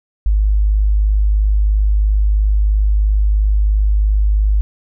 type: tone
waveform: sine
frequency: 51.5 Hz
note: G#1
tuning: 14 cents flat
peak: -10 dBFS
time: 0.26-4.61 s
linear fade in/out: 0 ms
effects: none